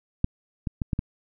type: clicks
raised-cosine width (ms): 5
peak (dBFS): -8 / -15 / -14 / -12 / -13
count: 5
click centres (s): 0.244 / 0.672 / 0.818 / 0.932 / 0.991
effects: none